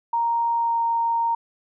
sine tone with pitch glide, 932.3 to 926.4 Hz, A#5 to A#5, 0 to -11 cents, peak -19 dBFS, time 0.13-1.35 s, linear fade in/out 5 ms, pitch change -11 cents, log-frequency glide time 0.55-0.79 s, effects none

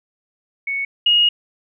sine tone pair in turn, 2217 / 2872 Hz, C#7 / F7, 0 / +48 cents, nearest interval major third, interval 448 cents, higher second, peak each -20 / -11 dBFS, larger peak second, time 0.67-0.85 / 1.06-1.29 s, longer second, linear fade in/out 5 ms, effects none

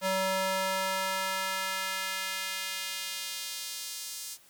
square tone with high-pass filter sweep, 190 Hz, F#3, 46 cents sharp, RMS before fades -33 dBFS, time 0.01-4.38 s, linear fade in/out 50 ms, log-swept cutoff 490 to 6200 Hz, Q 0.93, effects white hiss -59 dBFS RMS until 4.49 s

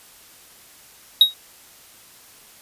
triangle tone with exponential decay, 3794 Hz, A#7, 30 cents sharp, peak -3 dBFS, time 1.21-1.34 s, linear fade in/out 2 ms, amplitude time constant 28 ms, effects white hiss -48 dBFS RMS until 2.61 s + resampled to 32000 Hz

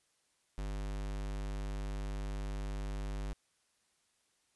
square tone, 50 Hz, G1, 35 cents sharp, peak -37 dBFS, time 0.58-3.33 s, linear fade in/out 0 ms, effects white hiss -75 dBFS RMS until 4.55 s + resampled to 24000 Hz

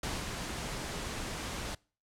pink noise with ADSR envelope, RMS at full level -35 dBFS, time 0.03-1.75 s, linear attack 4 ms, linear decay 220 ms, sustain -3 dB, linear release 6 ms, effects noise-tail reverb RT60 0.4 s tail -25 dB re dry + low-pass 9000 Hz 12 dB/octave

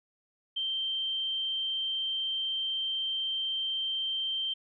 sine tone, 3136 Hz, G7, in tune, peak -29 dBFS, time 0.56-4.54 s, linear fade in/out 10 ms, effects none

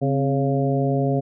harmonic tone with a mistuned harmonic, 138.59 Hz, C#3, in tune, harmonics 1 / 2 / 3 / 4 / 5, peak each -21 / -24 / -26 / -27 / -28 dBFS, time 0.01-1.21 s, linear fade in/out 20 ms, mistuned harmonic 2, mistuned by -72 cents, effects none

